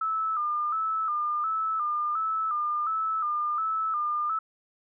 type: tone with vibrato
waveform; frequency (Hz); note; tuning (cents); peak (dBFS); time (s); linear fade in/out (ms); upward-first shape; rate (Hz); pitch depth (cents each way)
sine; 1255; D#6; +15; -25; 0.01-4.39; 5; square; 1.4; 70
effects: none